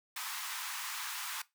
pink high-pass noise, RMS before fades -40 dBFS, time 0.16-1.42 s, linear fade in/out 5 ms, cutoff 900 Hz, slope 48 dB/octave, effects noise-tail reverb RT60 0.2 s tail -19 dB re dry

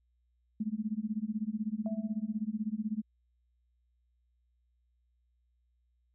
sine tone with tremolo, 215.1 Hz, A3, 39 cents flat, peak -28 dBFS, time 0.6-3.02 s, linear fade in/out 5 ms, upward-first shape sine, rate 16 Hz, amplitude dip 95%
sine tone with exponential decay, 659.3 Hz, E5, in tune, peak -38 dBFS, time 1.86-2.42 s, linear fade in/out 1 ms, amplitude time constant 120 ms
effects added 60 Hz sine -70 dBFS peak until 6.14 s

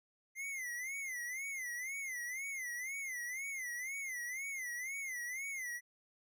square tone with vibrato, 2066 Hz, C7, 22 cents flat, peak -40 dBFS, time 0.35-5.81 s, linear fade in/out 50 ms, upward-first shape sine, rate 2 Hz, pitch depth 140 cents each way, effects none

